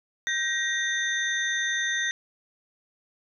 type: tone cluster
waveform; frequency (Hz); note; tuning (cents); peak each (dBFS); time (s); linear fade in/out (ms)
sine; 1569 / 1890 / 3618 / 6160; G6 / A#6 / A7 / G8; +1 / +23 / +48 / -31; -34 / -26 / -32 / -34; 0.27-2.11; 0
effects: none